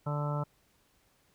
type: harmonic tone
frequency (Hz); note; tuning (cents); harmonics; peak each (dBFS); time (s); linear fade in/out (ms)
146.83; D3; 0; 1 / 2 / 3 / 4 / 5 / 6 / 7 / 8 / 9; -31 / -45 / -45 / -39 / -49 / -42 / -44 / -51 / -41; 0.06-0.44; 10
effects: pink hiss -69 dBFS RMS until 1.34 s